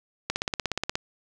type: click train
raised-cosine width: 0.2 ms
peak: -9 dBFS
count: 12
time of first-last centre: 0.3-0.955 s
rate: 16.8 Hz
effects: none